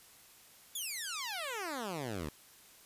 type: exponential sweep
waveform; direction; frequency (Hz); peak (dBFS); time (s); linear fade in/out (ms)
10% pulse; down; 3551 to 69.8; -29; 0.75-2.29; 5
effects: white hiss -59 dBFS RMS until 2.85 s + resampled to 32000 Hz